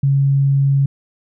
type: tone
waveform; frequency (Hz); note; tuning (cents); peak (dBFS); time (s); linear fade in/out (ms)
sine; 138.3; C#3; -4; -11; 0.03-0.86; 5
effects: none